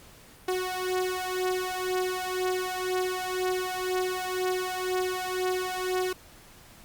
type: beating tone pair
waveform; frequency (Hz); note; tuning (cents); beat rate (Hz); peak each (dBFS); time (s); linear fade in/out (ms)
sawtooth; 367.6 / 369.6; F#4 / F#4; -11 / -2; 2; -26 / -27; 0.48-6.13; 5
effects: pink hiss -52 dBFS RMS until 6.84 s + Opus 48 kbps